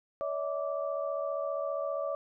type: tone cluster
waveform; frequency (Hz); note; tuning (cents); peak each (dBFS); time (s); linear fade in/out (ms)
sine; 566 / 641 / 1167; C#5 / E5 / D6; +36 / -49 / -11; -33 / -35 / -39; 0.21-2.15; 0
effects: none